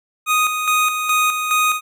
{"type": "tone with tremolo", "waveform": "25% pulse", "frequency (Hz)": 1244.5, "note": "D#6", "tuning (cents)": 0, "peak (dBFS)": -10, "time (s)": [0.26, 1.81], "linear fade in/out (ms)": 50, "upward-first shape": "square", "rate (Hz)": 2.4, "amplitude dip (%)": 50, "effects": []}